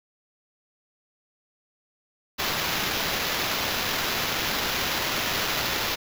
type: noise with sample-and-hold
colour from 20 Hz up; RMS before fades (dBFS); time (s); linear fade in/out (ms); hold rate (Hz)
blue; -27; 2.38-5.96; 20; 8820
effects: none